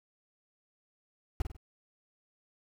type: noise with echo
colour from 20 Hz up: brown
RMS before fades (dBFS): -28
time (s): 1.4-1.42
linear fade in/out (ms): 2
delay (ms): 49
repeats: 3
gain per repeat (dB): -7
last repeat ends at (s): 1.567
effects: none